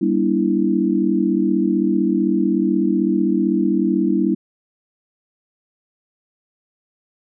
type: chord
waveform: sine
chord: E half-diminished seventh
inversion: first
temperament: equal with one note detuned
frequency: 196 / 238.5 / 293.7 / 329.6 Hz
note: G3 / Bb3 / D4 / E4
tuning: 0 / +40 / 0 / 0 cents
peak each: -20 / -22 / -21 / -19 dBFS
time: 0.01-4.35 s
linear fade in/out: 10 ms
effects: none